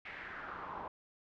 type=noise with band-pass filter sweep; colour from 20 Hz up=brown; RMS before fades=-45 dBFS; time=0.05-0.88 s; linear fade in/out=5 ms; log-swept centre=2200 to 890 Hz; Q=3.4; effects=low-pass 4000 Hz 12 dB/octave